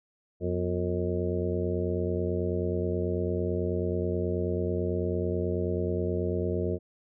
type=harmonic tone with a mistuned harmonic; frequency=89.2 Hz; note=F2; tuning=37 cents sharp; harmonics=1 / 2 / 3 / 4 / 5 / 6 / 7; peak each=-31 / -34 / -38 / -32 / -33 / -39 / -38 dBFS; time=0.4-6.79 s; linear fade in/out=50 ms; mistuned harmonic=3; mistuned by=-130 cents; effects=none